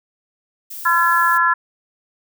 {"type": "noise", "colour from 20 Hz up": "violet", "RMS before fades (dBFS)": -32, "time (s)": [0.7, 1.38], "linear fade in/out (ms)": 10}
{"type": "harmonic tone", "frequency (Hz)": 340, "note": "F4", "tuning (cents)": -46, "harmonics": [3, 4, 5], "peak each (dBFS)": [-17, -17, -17], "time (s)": [0.85, 1.54], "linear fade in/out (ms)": 10}
{"effects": []}